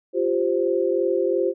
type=chord; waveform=sine; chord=F suspended second; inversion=none; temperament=equal; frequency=349.2 / 392 / 523.3 Hz; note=F4 / G4 / C5; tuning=0 / 0 / 0 cents; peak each=-23 dBFS; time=0.13-1.54 s; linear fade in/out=50 ms; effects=none